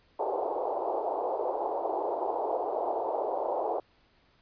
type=band-pass noise; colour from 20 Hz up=white; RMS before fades=-31 dBFS; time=0.19-3.8 s; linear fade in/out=5 ms; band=360 to 890 Hz; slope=48 dB/octave; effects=pink hiss -65 dBFS RMS until 4.41 s + resampled to 11025 Hz